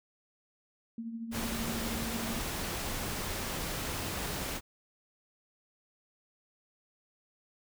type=tone with tremolo; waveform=sine; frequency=228.8 Hz; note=A#3; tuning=32 cents flat; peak=-34 dBFS; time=0.98-2.39 s; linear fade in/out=2 ms; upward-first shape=triangle; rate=13 Hz; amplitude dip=60%
type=noise; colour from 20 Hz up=pink; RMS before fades=-36 dBFS; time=1.31-4.61 s; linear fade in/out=50 ms
effects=none